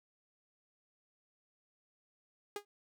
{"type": "tone with exponential decay", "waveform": "sawtooth", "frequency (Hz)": 410, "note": "G#4", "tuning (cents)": -22, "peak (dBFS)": -31, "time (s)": [2.56, 2.65], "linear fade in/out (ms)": 2, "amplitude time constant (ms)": 18, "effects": []}